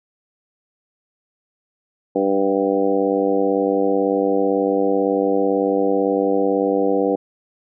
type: harmonic tone with a mistuned harmonic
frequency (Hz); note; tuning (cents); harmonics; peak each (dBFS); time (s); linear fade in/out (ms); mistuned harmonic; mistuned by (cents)
98; G2; 0; 2 / 3 / 4 / 5 / 6 / 7 / 8; -28 / -21 / -23 / -19 / -28 / -28 / -28; 2.15-7.16; 10; 7; +18
effects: none